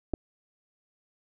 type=clicks; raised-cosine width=2 ms; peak=-17 dBFS; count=2; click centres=0.136 / 0.139 s; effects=none